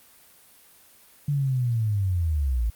sine linear sweep, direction down, 146.83 to 53 Hz, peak -21 dBFS, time 1.28-2.7 s, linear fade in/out 5 ms, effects white hiss -54 dBFS RMS until 2.75 s + Opus 32 kbps

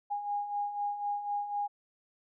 sine beating tone pair, 816 / 820 Hz, G#5 / G#5, -31 / -22 cents, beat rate 4 Hz, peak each -39 / -32 dBFS, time 0.1-1.68 s, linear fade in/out 20 ms, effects none

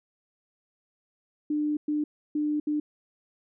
sine tone bursts at uneven times, 299.1 Hz, D4, 32 cents sharp, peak -24 dBFS, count 4, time 1.5-1.77 / 1.88-2.04 / 2.35-2.6 / 2.67-2.8 s, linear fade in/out 5 ms, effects none

